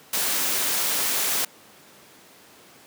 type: noise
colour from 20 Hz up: white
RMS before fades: -24 dBFS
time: 0.13-1.45 s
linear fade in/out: 5 ms
effects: pink hiss -50 dBFS RMS until 2.86 s + high-pass 200 Hz 12 dB/octave